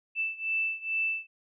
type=beating tone pair; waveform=sine; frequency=2646 / 2648.3 Hz; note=E7 / E7; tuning=+6 / +7 cents; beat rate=2.3 Hz; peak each=-30 / -32 dBFS; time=0.15-1.27 s; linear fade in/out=50 ms; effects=none